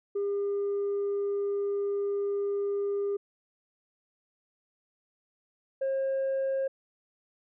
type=tone pair in turn; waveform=sine; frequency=402.7 / 537.5 Hz; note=G4 / C5; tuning=+47 / +47 cents; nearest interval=perfect fourth; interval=500 cents; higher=second; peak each=-25 / -24 dBFS; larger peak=second; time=0.15-3.17 / 5.81-6.68 s; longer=first; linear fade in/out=10 ms; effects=tanh soft clip ceiling -25 dBFS